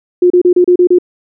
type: tone bursts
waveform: sine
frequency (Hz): 357.4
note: F4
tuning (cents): +40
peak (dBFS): -4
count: 7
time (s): 0.22-0.986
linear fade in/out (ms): 5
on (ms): 82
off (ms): 32
effects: none